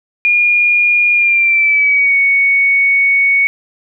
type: tone with pitch glide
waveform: sine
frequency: 2426 to 2225 Hz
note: D#7 to C#7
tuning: -44 to +6 cents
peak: -8 dBFS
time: 0.25-3.47 s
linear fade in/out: 0 ms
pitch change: -150 cents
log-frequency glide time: 1.13-2.17 s
effects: none

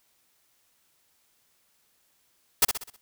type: noise with echo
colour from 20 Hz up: white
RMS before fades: -18 dBFS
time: 2.62-2.65 s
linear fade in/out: 5 ms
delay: 63 ms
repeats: 5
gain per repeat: -7 dB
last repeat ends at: 2.965 s
effects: white hiss -68 dBFS RMS until 3.01 s

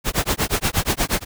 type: noise with tremolo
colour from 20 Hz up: pink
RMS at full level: -18 dBFS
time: 0.04-1.25 s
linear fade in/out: 50 ms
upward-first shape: sine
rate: 8.4 Hz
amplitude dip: 100%
effects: none

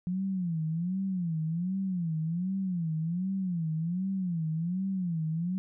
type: tone with vibrato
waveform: sine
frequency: 174.61 Hz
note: F3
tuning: in tune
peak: -28 dBFS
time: 0.07-5.58 s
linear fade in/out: 0 ms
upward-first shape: sine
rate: 1.3 Hz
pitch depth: 180 cents each way
effects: none

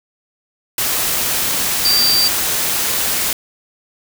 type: tone in noise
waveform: sine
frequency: 4676 Hz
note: D8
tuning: 8 cents flat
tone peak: -12 dBFS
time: 1.85-2.28 s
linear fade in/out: 2 ms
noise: white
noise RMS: -18 dBFS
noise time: 0.78-3.33 s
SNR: +3 dB
effects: none

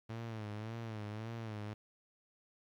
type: tone with vibrato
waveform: sawtooth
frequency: 110 Hz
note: A2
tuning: in tune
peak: -37 dBFS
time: 0.09-1.74 s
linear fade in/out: 10 ms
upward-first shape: sine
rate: 1.8 Hz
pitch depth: 90 cents each way
effects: low-pass 4000 Hz 12 dB/octave + 12-bit

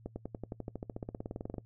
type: accelerating click train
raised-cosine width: 2 ms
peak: -25 dBFS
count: 24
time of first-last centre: 0.06-1.582 s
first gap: 100 ms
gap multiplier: 0.96
effects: noise-tail reverb RT60 0.1 s tail -21 dB re dry + added 112 Hz sine -55 dBFS peak until 1.65 s

